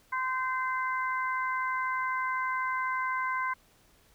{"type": "harmonic tone", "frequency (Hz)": 516, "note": "C5", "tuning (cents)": -24, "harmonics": [2, 3, 4], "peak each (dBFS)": [-30, -34, -36], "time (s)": [0.12, 3.54], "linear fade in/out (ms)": 10, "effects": ["pink hiss -63 dBFS RMS until 4.14 s"]}